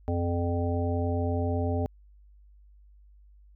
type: harmonic tone with a mistuned harmonic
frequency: 86 Hz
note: F2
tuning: 26 cents flat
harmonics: 1 / 3 / 5 / 7 / 9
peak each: -27 / -32 / -34 / -35 / -37 dBFS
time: 0.08-1.86 s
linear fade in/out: 0 ms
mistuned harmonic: 1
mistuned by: +64 cents
effects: added 50 Hz sine -52 dBFS peak until 3.55 s